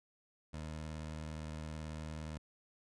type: tone with vibrato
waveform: 20% pulse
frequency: 77.78 Hz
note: D#2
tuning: in tune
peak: -37 dBFS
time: 0.53-2.38 s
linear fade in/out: 10 ms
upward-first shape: triangle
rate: 19 Hz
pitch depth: 46 cents each way
effects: resampled to 22050 Hz